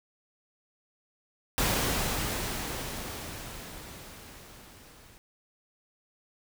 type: noise with level ramp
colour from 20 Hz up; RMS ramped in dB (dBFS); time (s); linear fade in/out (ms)
pink; -26 to -55; 1.58-5.18; 0
effects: none